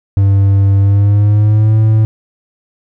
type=tone with pitch glide; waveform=triangle; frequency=98.6 to 109.4 Hz; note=G2 to A2; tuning=+11 to -9 cents; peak=-4 dBFS; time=0.17-2.05 s; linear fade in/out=0 ms; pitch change=+180 cents; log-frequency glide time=0.79-1.77 s; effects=none

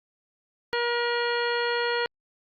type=harmonic tone; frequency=476.4 Hz; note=A#4; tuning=38 cents sharp; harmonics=1 / 2 / 3 / 4 / 5 / 6 / 7 / 9; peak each=-27 / -31 / -31 / -32 / -39 / -37 / -40 / -36 dBFS; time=0.73-2.06 s; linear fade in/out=0 ms; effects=Opus 48 kbps

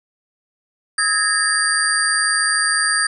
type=tone cluster; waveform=sine; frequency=1274 / 1657 / 1816 / 4745 / 8930 Hz; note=D#6 / G#6 / A#6 / D8 / C#9; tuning=+41 / -4 / -46 / +17 / +12 cents; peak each=-25 / -20 / -23 / -22 / -20 dBFS; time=0.98-3.07 s; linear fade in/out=5 ms; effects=none

